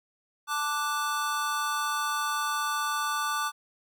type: chord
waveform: square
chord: D major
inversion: second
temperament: equal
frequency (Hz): 880 / 1174.7 / 1480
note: A5 / D6 / F#6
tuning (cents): 0 / 0 / 0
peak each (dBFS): -35 / -30 / -34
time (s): 0.47-3.52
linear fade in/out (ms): 50
effects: none